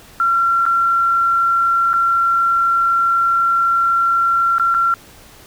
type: tone with dropouts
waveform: sine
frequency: 1366 Hz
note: F6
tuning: 39 cents flat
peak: -12 dBFS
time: 0.2-4.94 s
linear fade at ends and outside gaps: 1 ms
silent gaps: 0.654-0.663 / 1.932-1.939 / 4.583-4.597 / 4.742-4.747 s
effects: pink hiss -43 dBFS RMS until 5.46 s